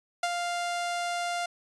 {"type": "tone with ADSR envelope", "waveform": "sawtooth", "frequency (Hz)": 698.5, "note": "F5", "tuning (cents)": 0, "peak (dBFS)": -20, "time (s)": [0.23, 1.46], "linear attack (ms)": 4, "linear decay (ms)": 43, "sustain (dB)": -5, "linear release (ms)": 5, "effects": ["resampled to 22050 Hz"]}